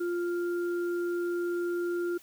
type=tone pair together; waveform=sine; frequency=349.2 / 1396.9 Hz; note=F4 / F6; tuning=0 / 0 cents; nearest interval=2 octaves; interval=2400 cents; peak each=-28 / -40 dBFS; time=0-2.18 s; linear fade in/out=10 ms; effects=white hiss -56 dBFS RMS until 2.22 s